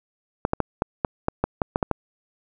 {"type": "clicks", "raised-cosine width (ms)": 1, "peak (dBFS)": -6, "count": 11, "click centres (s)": [0.451, 0.534, 0.603, 0.821, 1.048, 1.284, 1.44, 1.618, 1.759, 1.828, 1.913], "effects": []}